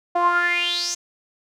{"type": "tone with band-pass filter sweep", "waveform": "sawtooth", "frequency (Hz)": 349.2, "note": "F4", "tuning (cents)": 0, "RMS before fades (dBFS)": -21, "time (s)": [0.15, 0.95], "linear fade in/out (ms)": 10, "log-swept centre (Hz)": [780, 6600], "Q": 7.6, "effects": []}